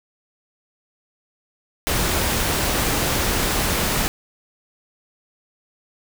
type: noise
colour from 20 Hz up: pink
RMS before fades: -21 dBFS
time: 1.87-4.08 s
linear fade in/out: 0 ms
effects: none